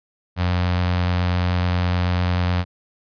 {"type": "tone with notch filter", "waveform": "sawtooth", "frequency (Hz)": 89.3, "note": "F2", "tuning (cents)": 39, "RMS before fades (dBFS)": -20, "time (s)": [0.36, 2.65], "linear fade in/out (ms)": 50, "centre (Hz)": 350, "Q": 1.1, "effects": ["resampled to 11025 Hz"]}